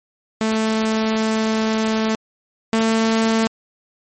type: tone pair in turn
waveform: sawtooth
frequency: 220 / 223.8 Hz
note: A3 / A3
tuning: 0 / +30 cents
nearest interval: unison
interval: 30 cents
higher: second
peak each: -13 / -11 dBFS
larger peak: second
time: 0.41-2.15 / 2.73-3.47 s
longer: first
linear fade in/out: 0 ms
effects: MP3 32 kbps